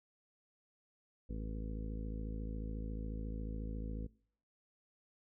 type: harmonic tone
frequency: 54.1 Hz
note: A1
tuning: 29 cents flat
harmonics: 1 / 2 / 3 / 4 / 5 / 6 / 7 / 8 / 9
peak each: -40 / -48 / -50 / -48 / -50 / -59 / -60 / -59 / -55 dBFS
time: 1.29-4.07 s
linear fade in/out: 10 ms
effects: noise-tail reverb RT60 0.6 s tail -24 dB re dry

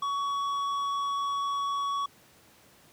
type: tone with tanh clipping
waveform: sine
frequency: 1124 Hz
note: C#6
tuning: 24 cents sharp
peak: -29 dBFS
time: 0.02-2.06 s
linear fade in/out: 5 ms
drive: 9 dB
effects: pink hiss -58 dBFS RMS until 2.92 s + high-pass 100 Hz 12 dB/octave

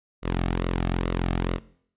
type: tone with flanger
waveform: sawtooth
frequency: 43.65 Hz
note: F1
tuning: in tune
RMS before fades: -26 dBFS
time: 0.22-1.6 s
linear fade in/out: 50 ms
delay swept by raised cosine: 1.2 to 2.07 ms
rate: 2.3 Hz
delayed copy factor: -0.5
effects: noise-tail reverb RT60 0.6 s tail -20 dB re dry + resampled to 8000 Hz

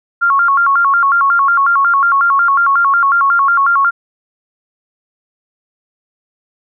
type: tone with vibrato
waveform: sine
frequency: 1240 Hz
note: D#6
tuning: 6 cents flat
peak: -8 dBFS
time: 0.21-3.91 s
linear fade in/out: 20 ms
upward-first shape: square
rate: 5.5 Hz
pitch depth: 200 cents each way
effects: none

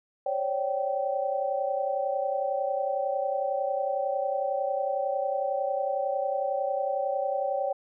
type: tone cluster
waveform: sine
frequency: 542 / 573 / 775 Hz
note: C#5 / D5 / G5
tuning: -39 / -43 / -20 cents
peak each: -30 dBFS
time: 0.26-7.73 s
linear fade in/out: 5 ms
effects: none

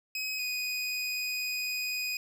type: tone pair in turn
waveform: 25% pulse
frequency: 2535 / 2491 Hz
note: D#7 / D#7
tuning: +32 / +1 cents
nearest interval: unison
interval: 31 cents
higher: first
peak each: -28 / -27 dBFS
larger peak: second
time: 0.15-0.39 / 0.39-2.17 s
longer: second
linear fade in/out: 2 ms
effects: none

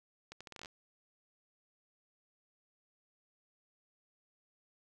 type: accelerating click train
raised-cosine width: 0.2 ms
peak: -30 dBFS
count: 10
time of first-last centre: 0.32-0.658 s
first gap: 86 ms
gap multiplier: 0.77
effects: none

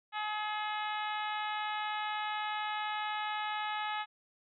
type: harmonic tone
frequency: 424.1 Hz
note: G#4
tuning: 36 cents sharp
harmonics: 2 / 3 / 4 / 5 / 6 / 7 / 8 / 9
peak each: -36 / -40 / -42 / -44 / -46 / -47 / -48 / -49 dBFS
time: 0.12-4.06 s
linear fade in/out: 50 ms
effects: none

